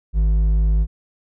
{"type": "tone with hard clipping", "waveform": "sine", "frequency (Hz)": 52.4, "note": "G#1", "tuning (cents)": 16, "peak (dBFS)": -15, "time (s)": [0.13, 0.87], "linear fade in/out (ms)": 50, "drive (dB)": 5, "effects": []}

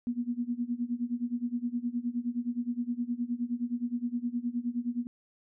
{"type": "tone with tremolo", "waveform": "sine", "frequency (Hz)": 240.6, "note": "B3", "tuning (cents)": -45, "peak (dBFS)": -26, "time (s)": [0.07, 5.07], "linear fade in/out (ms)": 0, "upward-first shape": "sine", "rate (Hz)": 9.6, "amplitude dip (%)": 90, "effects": []}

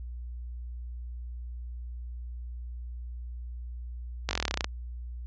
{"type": "slowing click train", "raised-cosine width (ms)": 0.2, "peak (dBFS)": -10, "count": 14, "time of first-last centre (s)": [4.29, 4.644], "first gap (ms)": 20, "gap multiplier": 1.05, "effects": ["added 60 Hz sine -36 dBFS peak until 5.26 s", "resampled to 16000 Hz"]}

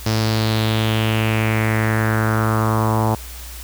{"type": "tone with low-pass filter sweep", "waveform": "sawtooth", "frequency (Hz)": 110, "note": "A2", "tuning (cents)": 0, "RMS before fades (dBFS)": -18, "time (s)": [0.06, 3.15], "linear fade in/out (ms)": 5, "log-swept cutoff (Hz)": [5400, 890], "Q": 3.6, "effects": ["added 60 Hz sine -33 dBFS peak until 3.63 s", "white hiss -37 dBFS RMS until 3.63 s"]}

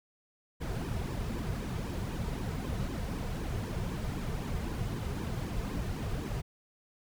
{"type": "noise with flanger", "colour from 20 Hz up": "brown", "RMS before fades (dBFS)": -35, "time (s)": [0.6, 6.42], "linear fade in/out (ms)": 20, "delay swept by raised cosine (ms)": [1.4, 3.7], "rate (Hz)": 3.9, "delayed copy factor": -0.7, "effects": []}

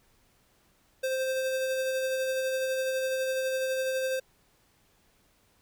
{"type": "tone with tremolo", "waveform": "square", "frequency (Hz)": 523.3, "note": "C5", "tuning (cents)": 0, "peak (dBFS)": -27, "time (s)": [1.03, 4.2], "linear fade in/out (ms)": 10, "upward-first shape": "sine", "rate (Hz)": 12, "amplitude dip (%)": 25, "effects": ["pink hiss -66 dBFS RMS until 5.61 s"]}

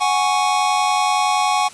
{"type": "chord", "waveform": "square", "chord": "F# suspended second", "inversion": "none", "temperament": "equal", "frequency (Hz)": [740, 830.6, 1108.7], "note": ["F#5", "G#5", "C#6"], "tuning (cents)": [0, 0, 0], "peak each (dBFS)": [-21, -20, -21], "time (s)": [0, 1.69], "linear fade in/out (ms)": 20, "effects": ["white hiss -40 dBFS RMS until 1.73 s", "resampled to 22050 Hz"]}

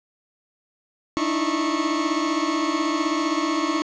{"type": "tone cluster", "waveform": "40% pulse", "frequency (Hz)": [295.3, 314.3, 330.1, 1096], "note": ["D4", "D#4", "E4", "C#6"], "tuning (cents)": [10, 18, 2, -20], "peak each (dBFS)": -26, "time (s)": [1.17, 3.82], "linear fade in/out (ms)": 0, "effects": ["resampled to 16000 Hz", "9-bit"]}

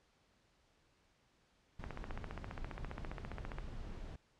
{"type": "noise", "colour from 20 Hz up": "brown", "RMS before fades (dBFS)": -46, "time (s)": [1.79, 4.16], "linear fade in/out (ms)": 5}
{"type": "click train", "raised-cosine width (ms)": 0.5, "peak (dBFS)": -29, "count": 27, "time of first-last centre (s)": [1.84, 3.585], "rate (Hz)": 14.9}
{"effects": ["pink hiss -73 dBFS RMS until 4.39 s", "low-pass 6000 Hz 12 dB/octave"]}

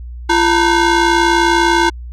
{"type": "ring-modulated tone", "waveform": "25% pulse", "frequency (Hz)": 622, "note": "D#5", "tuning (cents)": -1, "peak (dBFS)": -3, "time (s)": [0.29, 1.9], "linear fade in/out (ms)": 10, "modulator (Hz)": 281, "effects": ["added 60 Hz sine -26 dBFS peak until 2.12 s", "low-pass 6000 Hz 12 dB/octave"]}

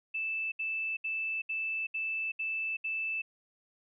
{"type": "tone bursts", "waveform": "sine", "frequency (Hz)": 2637, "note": "E7", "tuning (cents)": 0, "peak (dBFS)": -31, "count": 7, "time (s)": [0.14, 3.22], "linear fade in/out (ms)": 10, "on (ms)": 380, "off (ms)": 70, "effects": []}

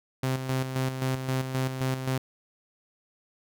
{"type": "tone with tremolo", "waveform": "sawtooth", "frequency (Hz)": 130.81, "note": "C3", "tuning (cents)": 0, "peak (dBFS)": -21, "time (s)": [0.23, 2.18], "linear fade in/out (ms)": 5, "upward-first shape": "square", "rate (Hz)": 3.8, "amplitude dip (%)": 55, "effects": []}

